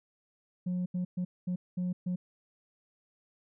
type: tone bursts at uneven times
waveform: sine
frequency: 180 Hz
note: F#3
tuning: 47 cents flat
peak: -27 dBFS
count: 6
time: 0.66-0.86 / 0.94-1.05 / 1.17-1.25 / 1.47-1.56 / 1.77-1.93 / 2.06-2.16 s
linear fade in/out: 10 ms
effects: tanh soft clip ceiling -28 dBFS